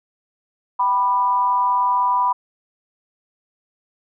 sine tone with amplitude modulation, 987 Hz, B5, 1 cent flat, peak -12 dBFS, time 0.79-2.33 s, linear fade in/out 10 ms, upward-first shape sine, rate 210 Hz, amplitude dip 65%, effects none

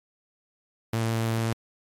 sawtooth tone, 113.5 Hz, A#2, 46 cents flat, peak -20 dBFS, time 0.93-1.53 s, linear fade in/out 5 ms, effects MP3 64 kbps

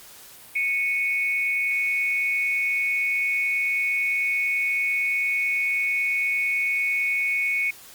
sine tone pair together, 2211 / 2482 Hz, C#7 / D#7, -5 / -5 cents, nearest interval major second, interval 200 cents, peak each -22 / -27 dBFS, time 0.55-7.71 s, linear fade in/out 10 ms, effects white hiss -46 dBFS RMS until 7.94 s + Opus 48 kbps

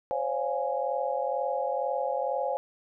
sine chord, Db major seventh, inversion third, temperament equal with one note detuned, 523.3 / 565.4 / 698.5 / 830.6 Hz, C5 / Db5 / F5 / Ab5, 0 / +34 / 0 / 0 cents, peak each -31 / -32 / -34 / -32 dBFS, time 0.11-2.57 s, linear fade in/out 0 ms, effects none

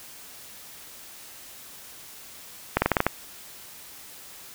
clicks, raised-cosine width 0.5 ms, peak -4 dBFS, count 7, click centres 2.77 / 2.82 / 2.86 / 2.917 / 2.968 / 3.004 / 3.066 s, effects white hiss -45 dBFS RMS until 4.54 s

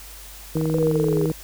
harmonic tone, 158.1 Hz, D#3, 28 cents sharp, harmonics 1 / 2 / 3, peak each -22 / -25 / -27 dBFS, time 0.55-1.32 s, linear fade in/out 5 ms
click train, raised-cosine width 1 ms, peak -18 dBFS, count 18, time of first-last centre 0.57-1.3 s, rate 23.3 Hz
sine linear sweep, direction down, 493.9 to 404.6 Hz, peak -21 dBFS, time 0.74-1.26 s, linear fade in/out 5 ms
effects added 50 Hz sine -42 dBFS peak until 1.43 s + white hiss -42 dBFS RMS until 1.43 s

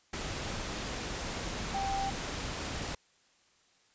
sine tone in noise, 784 Hz, G5, in tune, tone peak -31 dBFS, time 1.74-2.1 s, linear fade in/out 5 ms, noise pink, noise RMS -37 dBFS, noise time 0.13-2.95 s, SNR +3 dB, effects white hiss -67 dBFS RMS until 3.94 s + resampled to 16000 Hz

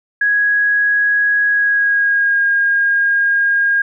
sine tone with pitch glide, 1661.2 to 1623.3 Hz, G#6 to G#6, 0 to -40 cents, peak -11 dBFS, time 0.21-3.82 s, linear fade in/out 5 ms, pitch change -40 cents, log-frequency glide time 1.46-2.44 s, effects none

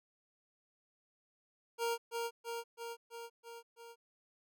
25% pulse tone with echo, 466.2 Hz, A#4, in tune, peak -29 dBFS, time 1.78-1.98 s, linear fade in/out 50 ms, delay 330 ms, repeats 6, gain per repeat -3 dB, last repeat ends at 3.96 s, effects none

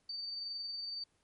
sine tone with amplitude modulation, 4595 Hz, D8, 39 cents flat, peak -37 dBFS, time 0.09-1.04 s, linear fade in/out 5 ms, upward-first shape sine, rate 21.7 Hz, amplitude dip 30%, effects pink hiss -75 dBFS RMS until 1.23 s + MP3 48 kbps

